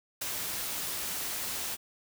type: noise with ADSR envelope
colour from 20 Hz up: white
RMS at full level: -33 dBFS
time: 0.21-1.77 s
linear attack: 8 ms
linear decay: 19 ms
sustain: -2 dB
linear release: 32 ms
effects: none